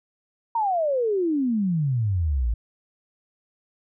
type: exponential sweep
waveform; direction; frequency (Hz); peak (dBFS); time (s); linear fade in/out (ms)
sine; down; 945 to 53.1; -20; 0.55-2.54; 5
effects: none